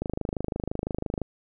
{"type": "click train", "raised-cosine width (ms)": 2, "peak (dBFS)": -15, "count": 32, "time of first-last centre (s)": [0.02, 1.217], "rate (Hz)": 25.9, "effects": []}